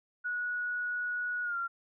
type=tone with pitch glide; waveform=sine; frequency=1462 to 1380.7 Hz; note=F#6 to F6; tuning=-21 to -20 cents; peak=-31 dBFS; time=0.24-1.68 s; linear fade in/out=20 ms; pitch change=-99 cents; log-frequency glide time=1.43-1.57 s; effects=none